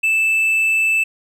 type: tone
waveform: triangle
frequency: 2637 Hz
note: E7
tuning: in tune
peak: -12 dBFS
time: 0.03-1.04 s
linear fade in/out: 10 ms
effects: none